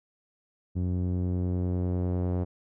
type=tone with low-pass filter sweep; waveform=sawtooth; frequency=90 Hz; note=F#2; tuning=47 cents flat; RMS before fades=-28 dBFS; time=0.75-2.45 s; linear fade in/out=20 ms; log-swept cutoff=250 to 600 Hz; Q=0.96; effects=none